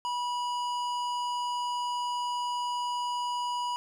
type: tone with hard clipping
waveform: sine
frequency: 975 Hz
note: B5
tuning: 23 cents flat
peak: -31 dBFS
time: 0.05-3.76 s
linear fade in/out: 0 ms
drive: 13 dB
effects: none